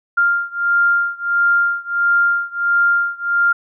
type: beating tone pair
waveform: sine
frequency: 1396.9 / 1398.4 Hz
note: F6 / F6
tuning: 0 / +2 cents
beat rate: 1.5 Hz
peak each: -16 / -17 dBFS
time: 0.17-3.53 s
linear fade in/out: 10 ms
effects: none